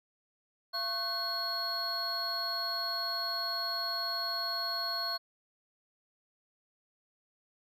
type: tone cluster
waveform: triangle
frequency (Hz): 683 / 1095 / 1509 / 4325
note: F5 / C#6 / F#6 / C#8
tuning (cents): -39 / -22 / +34 / -43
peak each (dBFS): -39 / -38 / -40 / -32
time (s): 0.73-5.18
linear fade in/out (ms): 20
effects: none